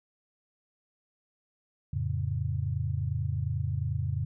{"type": "chord", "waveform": "sine", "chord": "F augmented", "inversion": "none", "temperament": "equal", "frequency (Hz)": [87.31, 110, 138.59], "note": ["F2", "A2", "C#3"], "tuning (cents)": [0, 0, 0], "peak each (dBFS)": -32, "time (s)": [1.93, 4.25], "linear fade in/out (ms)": 5, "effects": []}